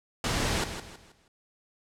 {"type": "noise with echo", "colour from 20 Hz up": "pink", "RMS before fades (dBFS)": -28, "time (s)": [0.24, 0.64], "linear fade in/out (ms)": 2, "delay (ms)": 160, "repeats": 4, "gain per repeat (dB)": -9, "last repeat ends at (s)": 1.28, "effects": ["low-pass 8000 Hz 12 dB/octave"]}